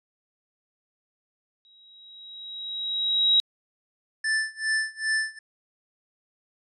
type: tone with exponential growth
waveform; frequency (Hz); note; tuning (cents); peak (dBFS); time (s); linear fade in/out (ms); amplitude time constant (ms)
sine; 3837; A#7; +49; -15; 1.65-3.4; 0; 380
type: tone with tremolo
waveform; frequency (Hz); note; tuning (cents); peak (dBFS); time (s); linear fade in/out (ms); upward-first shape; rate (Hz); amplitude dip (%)
square; 1760; A6; 0; -22; 4.24-5.39; 5; sine; 2.5; 95
effects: resampled to 24000 Hz

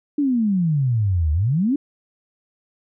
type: exponential two-way sweep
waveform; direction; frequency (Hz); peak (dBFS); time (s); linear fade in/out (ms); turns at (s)
sine; down then up; 299.8 to 73.42 to 299.8; -16; 0.18-1.76; 5; 1.32
effects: none

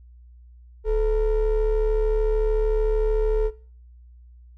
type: ring-modulated tone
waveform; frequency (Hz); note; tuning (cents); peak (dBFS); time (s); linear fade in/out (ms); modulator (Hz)
triangle; 234.7; A#3; +12; -14; 0.84-3.51; 50; 198
effects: noise-tail reverb RT60 0.4 s tail -17 dB re dry + added 60 Hz sine -45 dBFS peak until 4.57 s

